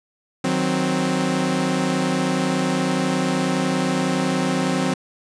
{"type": "chord", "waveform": "sawtooth", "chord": "C diminished", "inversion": "first", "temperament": "equal with one note detuned", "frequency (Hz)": [154.94, 185, 261.6], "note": ["Eb3", "Gb3", "C4"], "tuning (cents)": [-7, 0, 0], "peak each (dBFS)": [-23, -19, -18], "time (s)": [0.44, 4.94], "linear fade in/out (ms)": 5, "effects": ["resampled to 22050 Hz"]}